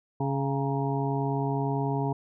harmonic tone with a mistuned harmonic, 138.4 Hz, C#3, 2 cents flat, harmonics 1 / 2 / 3 / 5 / 6 / 7, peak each -28 / -32 / -33 / -36 / -37 / -35 dBFS, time 0.2-2.13 s, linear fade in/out 5 ms, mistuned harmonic 7, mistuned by -50 cents, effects none

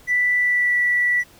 triangle tone with pitch glide, 1975.5 to 1956.2 Hz, B6 to B6, 0 to -17 cents, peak -12 dBFS, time 0.07-1.24 s, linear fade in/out 50 ms, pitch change -17 cents, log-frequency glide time 0.37-0.77 s, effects tanh soft clip ceiling -14 dBFS + pink hiss -50 dBFS RMS until 1.39 s

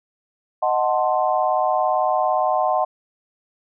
sine chord, D# diminished seventh, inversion none, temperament equal, 622.3 / 740 / 880 / 1046.5 Hz, D#5 / F#5 / A5 / C6, 0 / 0 / 0 / 0 cents, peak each -22 / -20 / -25 / -24 dBFS, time 0.62-2.85 s, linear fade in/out 10 ms, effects none

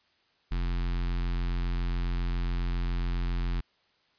square tone with notch filter, 43.65 Hz, F1, in tune, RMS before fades -29 dBFS, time 0.51-3.61 s, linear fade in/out 10 ms, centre 560 Hz, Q 0.86, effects white hiss -68 dBFS RMS until 4.18 s + resampled to 11025 Hz

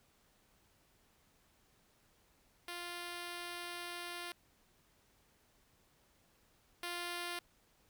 5% pulse tone pair in turn, 349.2 / 349.2 Hz, F4 / F4, 0 / 0 cents, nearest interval unison, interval 0 cents, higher neither, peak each -31 / -28 dBFS, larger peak second, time 2.68-4.32 / 6.83-7.39 s, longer first, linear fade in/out 2 ms, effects pink hiss -71 dBFS RMS until 7.89 s

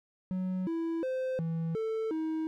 triangle tone with pitch steps, 185.3 / 330.2 / 518 / 164.2 / 443.1 / 317.5 Hz, F#3 / E4 / C5 / E3 / A4 / D#4, +3 / +3 / -17 / -6 / +12 / +35 cents, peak -28 dBFS, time 0.31-2.47 s, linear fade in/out 0 ms, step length 360 ms, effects none

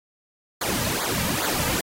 pink noise with flanger, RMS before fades -25 dBFS, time 0.61-1.81 s, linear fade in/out 5 ms, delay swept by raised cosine 0.35 to 2.85 ms, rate 2.4 Hz, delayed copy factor -1, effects AAC 48 kbps

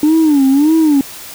sine tone with vibrato, 293.7 Hz, D4, in tune, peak -5 dBFS, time 0.03-1.01 s, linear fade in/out 2 ms, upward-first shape sine, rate 1.7 Hz, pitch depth 170 cents each way, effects tanh soft clip ceiling -5 dBFS + white hiss -31 dBFS RMS until 1.34 s

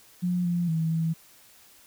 sine tone with pitch steps, 178.4 / 173.9 / 161.6 / 162.9 Hz, F3 / F3 / E3 / E3, +37 / -7 / -34 / -20 cents, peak -23 dBFS, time 0.22-1.14 s, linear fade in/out 20 ms, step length 230 ms, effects white hiss -55 dBFS RMS until 1.86 s

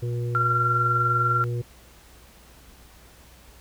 harmonic tone, 120 Hz, B2, 49 cents flat, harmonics 1 / 3 / 4, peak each -25 / -35 / -37 dBFS, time 0.02-1.62 s, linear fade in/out 10 ms
sine tone with tremolo, 1371 Hz, F6, 32 cents flat, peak -18 dBFS, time 0.35-1.44 s, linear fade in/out 0 ms, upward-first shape sine, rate 20 Hz, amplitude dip 45%
effects added 60 Hz sine -52 dBFS peak until 3.6 s + pink hiss -52 dBFS RMS until 3.6 s

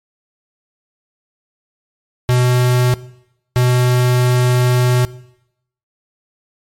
square tone bursts at uneven times, 124.5 Hz, B2, 14 cents sharp, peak -11 dBFS, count 2, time 2.29-2.94 / 3.56-5.05 s, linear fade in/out 0 ms, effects noise-tail reverb RT60 0.8 s tail -19 dB re dry + MP3 64 kbps

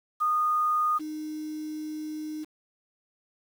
sine tone pair in turn, 1230 / 307.5 Hz, D#6 / D#4, -20 / -20 cents, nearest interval 2 octaves, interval 2400 cents, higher first, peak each -22 / -32 dBFS, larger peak first, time 0.2-0.99 / 0.99-2.45 s, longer second, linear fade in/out 20 ms, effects 8-bit

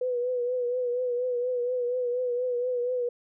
sine tone with vibrato, 493.9 Hz, B4, in tune, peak -25 dBFS, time 0.01-3.09 s, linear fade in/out 5 ms, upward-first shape triangle, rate 4.2 Hz, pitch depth 55 cents each way, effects none

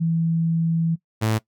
sine / sawtooth tone pair in turn, 164.81 / 110 Hz, E3 / A2, 0 / 0 cents, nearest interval perfect fifth, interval 700 cents, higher first, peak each -18 / -15 dBFS, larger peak second, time 0-0.96 / 1.21-1.39 s, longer first, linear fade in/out 20 ms, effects noise-tail reverb RT60 0.1 s tail -20 dB re dry

